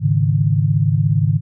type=chord; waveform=sine; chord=Ab suspended fourth; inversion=none; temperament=equal with one note detuned; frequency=104.91 / 138.59 / 155.56 Hz; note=Ab2 / Db3 / Eb3; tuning=+18 / 0 / 0 cents; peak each=-17 dBFS; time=0-1.41 s; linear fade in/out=50 ms; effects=none